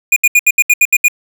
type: tone bursts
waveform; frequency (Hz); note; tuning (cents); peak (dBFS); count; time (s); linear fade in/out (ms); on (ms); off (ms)
square; 2440; D#7; -34; -6; 9; 0.12-1.083; 5; 43; 72
effects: none